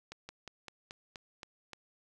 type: slowing click train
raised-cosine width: 0.2 ms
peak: -27 dBFS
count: 8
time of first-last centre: 0.12-1.733 s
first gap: 170 ms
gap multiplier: 1.1
effects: none